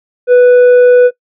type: tone with tanh clipping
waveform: sine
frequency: 493.7 Hz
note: B4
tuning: 1 cent flat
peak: -3 dBFS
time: 0.27-1.11 s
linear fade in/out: 50 ms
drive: 5 dB
effects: noise-tail reverb RT60 0.1 s tail -21 dB re dry